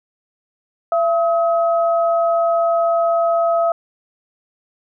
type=tone pair together; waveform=sine; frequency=674 / 1274.2 Hz; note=E5 / D#6; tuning=+38 / +41 cents; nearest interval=major seventh; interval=1103 cents; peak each=-14 / -22 dBFS; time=0.92-3.72 s; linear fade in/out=2 ms; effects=none